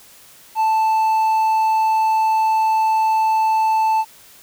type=tone; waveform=triangle; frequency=880 Hz; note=A5; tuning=in tune; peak=-12 dBFS; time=0.55-4.05 s; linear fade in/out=50 ms; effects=white hiss -46 dBFS RMS until 4.42 s